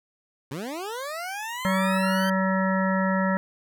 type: linear sweep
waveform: 20% pulse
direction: up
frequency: 123.47 to 1568 Hz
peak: -26 dBFS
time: 0.51-2.3 s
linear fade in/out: 5 ms
type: harmonic tone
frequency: 190 Hz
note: F#3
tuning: 46 cents sharp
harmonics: 1 / 3 / 5 / 7 / 9 / 10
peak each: -23 / -28 / -30 / -31 / -33 / -33 dBFS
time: 1.65-3.37 s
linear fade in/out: 0 ms
effects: none